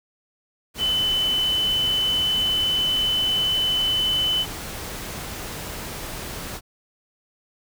sine tone in noise, 3020 Hz, F#7, 35 cents sharp, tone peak -19 dBFS, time 0.78-4.46 s, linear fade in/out 50 ms, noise pink, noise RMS -33 dBFS, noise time 0.74-6.61 s, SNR +11 dB, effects none

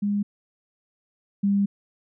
sine tone pair in turn, 204 / 200.1 Hz, G#3 / G3, -31 / +36 cents, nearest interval unison, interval 33 cents, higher first, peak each -21 / -18 dBFS, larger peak second, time 0.02-0.23 / 1.43-1.66 s, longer second, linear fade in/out 10 ms, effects none

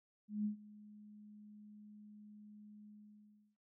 sine tone with ADSR envelope, 209.7 Hz, G#3, 17 cents sharp, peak -33 dBFS, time 0.28-3.57 s, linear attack 170 ms, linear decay 110 ms, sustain -21 dB, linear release 700 ms, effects none

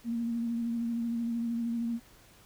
sine tone with vibrato, 233.1 Hz, A#3, in tune, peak -29 dBFS, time 0.04-2 s, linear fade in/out 50 ms, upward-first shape sine, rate 13 Hz, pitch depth 26 cents each way, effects pink hiss -58 dBFS RMS until 2.45 s

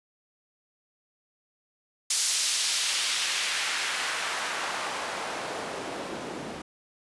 white noise with band-pass filter sweep, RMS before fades -30 dBFS, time 2.1-6.62 s, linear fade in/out 5 ms, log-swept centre 6300 to 270 Hz, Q 0.91, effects resampled to 24000 Hz

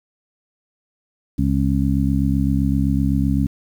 harmonic tone, 67.8 Hz, C#2, 38 cents flat, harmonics 1 / 2 / 3 / 4, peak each -21 / -21 / -21 / -21 dBFS, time 1.38-3.47 s, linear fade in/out 10 ms, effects 8-bit

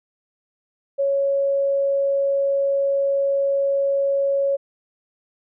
sine tone, 554.4 Hz, C#5, in tune, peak -17 dBFS, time 0.98-4.57 s, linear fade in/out 20 ms, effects none

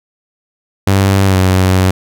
sawtooth tone with pitch glide, 97.5 to 93.37 Hz, G2 to F#2, -9 to +16 cents, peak -4 dBFS, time 0.87-1.91 s, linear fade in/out 5 ms, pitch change -75 cents, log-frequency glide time 1.26-1.37 s, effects none

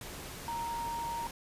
sine tone in noise, 932.3 Hz, A#5, in tune, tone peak -34 dBFS, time 0.48-1.27 s, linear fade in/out 2 ms, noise pink, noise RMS -44 dBFS, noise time 0.01-1.31 s, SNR +7 dB, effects resampled to 32000 Hz

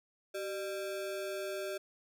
square ring-modulated tone, 493.9 Hz, B4, in tune, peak -34 dBFS, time 0.34-1.78 s, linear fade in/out 10 ms, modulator 110 Hz, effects none

